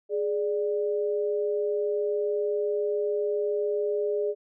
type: tone pair together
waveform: sine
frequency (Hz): 417 / 589.7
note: G#4 / D5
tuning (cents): +7 / +7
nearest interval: tritone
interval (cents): 600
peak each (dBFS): -25 / -31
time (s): 0.09-4.35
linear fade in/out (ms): 50
effects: none